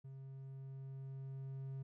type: tone with level ramp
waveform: triangle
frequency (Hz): 134.6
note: C3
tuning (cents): +49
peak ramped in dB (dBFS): -47 to -40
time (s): 0.04-1.83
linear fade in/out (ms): 10
effects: none